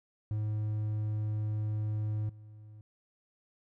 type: tone with level steps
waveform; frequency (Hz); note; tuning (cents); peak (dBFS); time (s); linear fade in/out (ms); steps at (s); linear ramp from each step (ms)
triangle; 106.8; G#2; +49; -28 / -46; 0.31-2.81; 0; 2.29; 5
effects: none

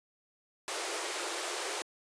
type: high-pass noise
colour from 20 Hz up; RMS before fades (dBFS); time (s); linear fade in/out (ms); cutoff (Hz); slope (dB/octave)
pink; -36; 0.68-1.82; 0; 330; 96
effects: resampled to 22050 Hz

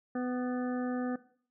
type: harmonic tone with a mistuned harmonic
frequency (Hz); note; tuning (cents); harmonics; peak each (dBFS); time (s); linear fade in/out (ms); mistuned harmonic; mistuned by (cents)
250; B3; +21; 1 / 2 / 3 / 5 / 6 / 7; -32 / -38 / -42 / -46 / -48 / -49; 0.15-1.16; 5; 5; -32
effects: noise-tail reverb RT60 0.5 s tail -17 dB re dry

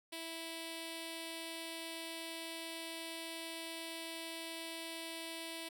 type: tone with notch filter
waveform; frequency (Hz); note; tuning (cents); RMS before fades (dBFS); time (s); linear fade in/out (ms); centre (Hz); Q
5% pulse; 328.7; E4; -5; -45; 0.12-5.69; 10; 1400; 1
effects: none

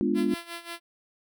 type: chord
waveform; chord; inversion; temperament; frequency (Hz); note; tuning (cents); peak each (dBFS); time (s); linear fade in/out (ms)
sine; G# diminished seventh; none; equal; 207.7 / 246.9 / 293.7 / 349.2; G#3 / B3 / D4 / F4; 0 / 0 / 0 / 0; -28; 0.01-0.34; 0
type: tone with tremolo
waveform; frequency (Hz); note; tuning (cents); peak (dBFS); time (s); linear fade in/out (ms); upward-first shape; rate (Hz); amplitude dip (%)
5% pulse; 340; F4; -46; -23; 0.14-0.8; 50; sine; 5.6; 80
effects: none

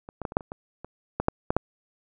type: clicks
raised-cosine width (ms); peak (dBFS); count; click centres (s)
1; -26 / -19 / -15 / -23 / -6 / -27 / -21 / -24 / -11 / -6 / -9 / -6; 12; 0.089 / 0.217 / 0.252 / 0.321 / 0.369 / 0.408 / 0.519 / 0.846 / 1.2 / 1.284 / 1.505 / 1.566
effects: none

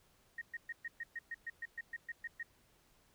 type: tone bursts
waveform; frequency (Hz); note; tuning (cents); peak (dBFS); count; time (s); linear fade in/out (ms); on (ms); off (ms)
sine; 1864.7; A#6; 0; -39; 14; 0.38-2.43; 5; 35; 120
effects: pink hiss -70 dBFS RMS until 3.14 s

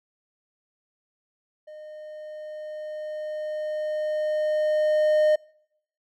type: tone with level ramp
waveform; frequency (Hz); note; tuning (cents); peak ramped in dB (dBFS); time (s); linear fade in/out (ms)
triangle; 612; D#5; -29; -38 to -14; 1.67-5.36; 10
effects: noise-tail reverb RT60 0.7 s tail -24 dB re dry

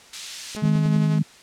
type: high-pass noise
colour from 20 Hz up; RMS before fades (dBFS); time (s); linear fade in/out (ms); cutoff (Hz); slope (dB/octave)
pink; -33; 0.13-0.57; 5; 3500; 12
type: click train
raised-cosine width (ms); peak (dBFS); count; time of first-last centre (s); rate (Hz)
2; -25; 5; 0.55-0.962; 9.72
type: tone with tremolo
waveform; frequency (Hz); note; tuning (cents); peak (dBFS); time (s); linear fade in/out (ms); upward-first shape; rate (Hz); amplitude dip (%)
sawtooth; 212.4; G#3; +39; -24; 0.56-1.19; 5; sine; 11; 40
type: harmonic tone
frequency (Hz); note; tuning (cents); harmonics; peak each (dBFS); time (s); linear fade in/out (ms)
52.2; G#1; +10; 3 / 4 / 5; -18 / -23 / -32; 0.62-1.23; 10
effects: white hiss -48 dBFS RMS until 1.42 s + low-pass 7000 Hz 12 dB/octave

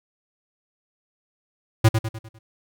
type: tone with echo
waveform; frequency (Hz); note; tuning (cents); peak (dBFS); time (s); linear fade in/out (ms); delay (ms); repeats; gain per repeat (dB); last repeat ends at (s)
square; 111.2; A2; +19; -11; 1.84-1.89; 10; 100; 5; -7; 2.39
effects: none

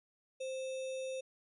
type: tone with sample-and-hold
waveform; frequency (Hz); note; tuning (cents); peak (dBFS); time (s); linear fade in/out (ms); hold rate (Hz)
sine; 523.3; C5; 0; -37; 0.4-1.21; 10; 3150
effects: resampled to 24000 Hz

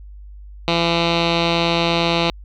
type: tone with low-pass filter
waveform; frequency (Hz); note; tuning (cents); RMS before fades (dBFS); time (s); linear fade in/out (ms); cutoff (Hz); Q
10% pulse; 168.8; E3; +41; -18; 0.68-2.3; 0; 3600; 5.9
effects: added 50 Hz sine -35 dBFS peak until 2.44 s

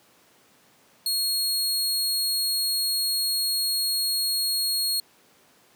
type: tone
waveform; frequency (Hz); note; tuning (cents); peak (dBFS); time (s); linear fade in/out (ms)
sawtooth; 4300; C8; +47; -20; 1.06-5; 2
effects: pink hiss -58 dBFS RMS until 5.75 s + high-pass 200 Hz 12 dB/octave

